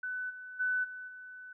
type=tone with level steps; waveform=sine; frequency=1500 Hz; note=F#6; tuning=23 cents sharp; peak=-34 / -43 / -28 / -41 / -45 dBFS; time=0.03-1.53 s; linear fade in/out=5 ms; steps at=0.29 / 0.59 / 0.83 / 1.07 s; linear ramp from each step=20 ms; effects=none